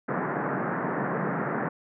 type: band-pass noise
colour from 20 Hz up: pink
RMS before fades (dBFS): -29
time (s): 0.08-1.69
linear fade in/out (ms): 10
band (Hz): 140 to 1800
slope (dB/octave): 48
effects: none